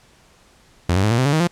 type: tone with pitch steps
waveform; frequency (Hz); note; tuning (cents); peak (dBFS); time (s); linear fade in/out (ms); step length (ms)
sawtooth; 87.31 / 96.32 / 106.26 / 117.22 / 129.31 / 142.66 / 157.38 / 173.61; F2 / G2 / G#2 / A#2 / C3 / D3 / D#3 / F3; 0 / -30 / +40 / +10 / -20 / -50 / +20 / -10; -11; 0.89-1.474; 5; 73
effects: pink hiss -53 dBFS RMS until 1.51 s + low-pass 9000 Hz 12 dB/octave